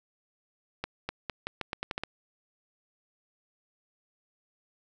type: accelerating click train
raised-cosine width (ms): 0.3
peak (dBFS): -16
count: 10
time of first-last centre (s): 0.84-2.036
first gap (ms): 250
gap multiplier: 0.83
effects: none